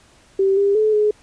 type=tone with pitch steps; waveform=sine; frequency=388 / 400.2 / 431.1 / 421.7 Hz; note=G4 / G4 / A4 / G#4; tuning=-18 / +36 / -35 / +26 cents; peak=-13 dBFS; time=0.39-1.11 s; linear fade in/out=5 ms; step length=180 ms; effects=pink hiss -52 dBFS RMS until 1.22 s + resampled to 22050 Hz